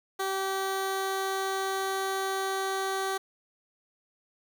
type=tone; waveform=15% pulse; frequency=385.7 Hz; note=G4; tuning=28 cents flat; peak=-22 dBFS; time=0.19-3.18 s; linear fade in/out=10 ms; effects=10-bit